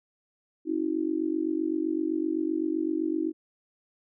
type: tone with amplitude modulation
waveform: sine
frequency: 320 Hz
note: D#4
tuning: 49 cents sharp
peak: -21 dBFS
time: 0.65-3.33 s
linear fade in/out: 50 ms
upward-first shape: sine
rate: 47.8 Hz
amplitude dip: 95%
effects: none